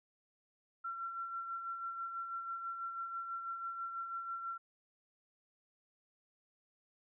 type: tone with tremolo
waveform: sine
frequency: 1359 Hz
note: F6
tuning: 48 cents flat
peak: -37 dBFS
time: 0.84-4.58 s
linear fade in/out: 10 ms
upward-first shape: sine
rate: 6.1 Hz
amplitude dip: 45%
effects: none